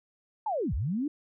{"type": "linear two-way sweep", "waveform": "sine", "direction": "down then up", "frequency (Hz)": [909, 50.4, 310.1], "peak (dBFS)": -27, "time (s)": [0.46, 1.08], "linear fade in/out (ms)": 5, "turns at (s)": 0.74, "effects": []}